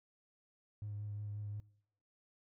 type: tone with vibrato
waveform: triangle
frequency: 103.83 Hz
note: G#2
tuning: in tune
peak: -37 dBFS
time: 0.82-1.6 s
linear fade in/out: 0 ms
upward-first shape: triangle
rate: 5.6 Hz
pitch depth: 23 cents each way
effects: noise-tail reverb RT60 0.7 s tail -25 dB re dry + tanh soft clip ceiling -37 dBFS